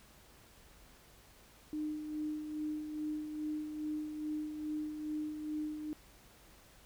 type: tone with tremolo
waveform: sine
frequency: 304.5 Hz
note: D#4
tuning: 37 cents flat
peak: -34 dBFS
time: 1.73-5.93 s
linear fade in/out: 0 ms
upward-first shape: sine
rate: 2.4 Hz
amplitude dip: 50%
effects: added 50 Hz sine -66 dBFS peak until 6.85 s + pink hiss -61 dBFS RMS until 6.85 s